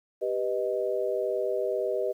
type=chord; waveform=sine; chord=G augmented; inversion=none; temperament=equal; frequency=392 / 493.9 / 622.3 Hz; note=G4 / B4 / D#5; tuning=0 / 0 / 0 cents; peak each=-30 dBFS; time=0.21-2.13 s; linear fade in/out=20 ms; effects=10-bit